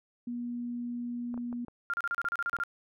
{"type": "tone", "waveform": "sine", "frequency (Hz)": 240.7, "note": "B3", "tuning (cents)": -44, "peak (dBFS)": -33, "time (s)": [0.27, 1.65], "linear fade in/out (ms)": 5}
{"type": "clicks", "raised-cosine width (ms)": 1, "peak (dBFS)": -32, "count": 7, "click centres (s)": [1.342, 1.377, 1.528, 1.683, 2.244, 2.537, 2.588]}
{"type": "tone bursts", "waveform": "sine", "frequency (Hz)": 1396.9, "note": "F6", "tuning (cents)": 0, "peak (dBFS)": -28, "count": 11, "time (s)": [1.9, 2.636], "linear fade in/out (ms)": 0, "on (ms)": 36, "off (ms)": 34}
{"effects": []}